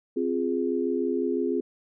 sine chord, F minor, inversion second, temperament equal, 261.6 / 349.2 / 415.3 Hz, C4 / F4 / Ab4, 0 / 0 / 0 cents, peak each -28 dBFS, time 0.16-1.61 s, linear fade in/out 10 ms, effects none

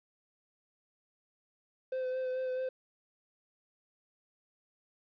triangle tone with vibrato, 514 Hz, C5, 31 cents flat, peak -30 dBFS, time 1.92-2.69 s, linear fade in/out 5 ms, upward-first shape sine, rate 4.6 Hz, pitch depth 18 cents each way, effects resampled to 11025 Hz + 11-bit

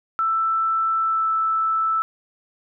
sine tone with pitch glide, 1326 to 1317.6 Hz, E6 to E6, +10 to -1 cents, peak -18 dBFS, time 0.19-2.02 s, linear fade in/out 0 ms, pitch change -11 cents, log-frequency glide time 1-1.29 s, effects none

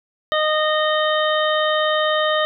harmonic tone, 616 Hz, D#5, 17 cents flat, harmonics 1 / 2 / 3 / 5 / 6, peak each -19 / -22 / -24 / -26 / -27 dBFS, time 0.32-2.45 s, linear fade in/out 0 ms, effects none

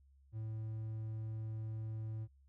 triangle tone, 110 Hz, A2, in tune, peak -37 dBFS, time 0.32-2.28 s, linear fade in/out 50 ms, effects added 68 Hz sine -63 dBFS peak until 2.48 s

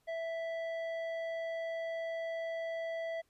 square tone with low-pass filter, 659.3 Hz, E5, in tune, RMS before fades -38 dBFS, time 0.07-3.22 s, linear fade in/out 20 ms, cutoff 2100 Hz, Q 0.97, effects pink hiss -75 dBFS RMS until 3.29 s + resampled to 32000 Hz

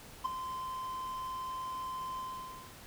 triangle tone with ADSR envelope, 1035 Hz, C6, 19 cents flat, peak -24 dBFS, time 0.24-2.75 s, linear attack 18 ms, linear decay 4 ms, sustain -11 dB, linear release 570 ms, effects pink hiss -52 dBFS RMS until 2.86 s

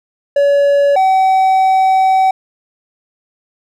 triangle tone pair in turn, 567 / 761.1 Hz, C#5 / F#5, +39 / +49 cents, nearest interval perfect fourth, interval 510 cents, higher second, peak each -6 dBFS, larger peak neither, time 0.36-0.96 / 0.96-2.31 s, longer second, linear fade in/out 5 ms, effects none

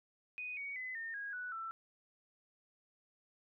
sine tone with pitch steps, 2489 / 2243 / 2022 / 1822.1 / 1642.1 / 1480 / 1333.8 Hz, D#7 / C#7 / B6 / A#6 / G#6 / F#6 / E6, 0 / +20 / +40 / -40 / -20 / 0 / +20 cents, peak -40 dBFS, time 0.38-1.71 s, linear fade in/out 0 ms, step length 190 ms, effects none

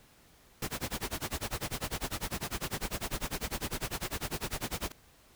pink noise with tremolo, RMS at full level -33 dBFS, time 0.62-4.92 s, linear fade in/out 2 ms, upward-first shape sine, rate 10 Hz, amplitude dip 100%, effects pink hiss -61 dBFS RMS until 5.35 s

